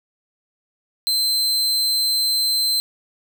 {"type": "tone", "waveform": "40% pulse", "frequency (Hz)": 4100, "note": "C8", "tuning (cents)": -36, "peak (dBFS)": -16, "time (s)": [1.07, 2.8], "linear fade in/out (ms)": 0, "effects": []}